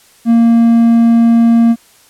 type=tone; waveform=triangle; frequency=231.6 Hz; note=A#3; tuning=11 cents flat; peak=-3 dBFS; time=0.25-1.76 s; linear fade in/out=50 ms; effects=white hiss -46 dBFS RMS until 2.09 s + low-pass 12000 Hz 12 dB/octave